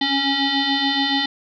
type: tone with frequency modulation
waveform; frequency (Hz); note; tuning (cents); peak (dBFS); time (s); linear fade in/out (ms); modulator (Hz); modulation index
sine; 1932; B6; -39; -17; 0.01-1.26; 5; 551; 4
effects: none